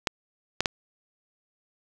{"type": "clicks", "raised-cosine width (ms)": 0.2, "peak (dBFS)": -6, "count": 3, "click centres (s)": [0.072, 0.606, 0.658], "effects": ["7-bit"]}